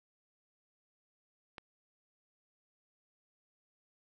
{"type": "click", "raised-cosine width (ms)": 0.3, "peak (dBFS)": -28, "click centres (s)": 1.582, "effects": []}